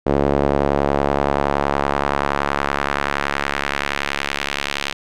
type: tone with band-pass filter sweep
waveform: sawtooth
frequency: 70.6 Hz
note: C#2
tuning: 32 cents sharp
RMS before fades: -20 dBFS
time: 0.06-4.93 s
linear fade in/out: 10 ms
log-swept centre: 470 to 3000 Hz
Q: 1.2
effects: none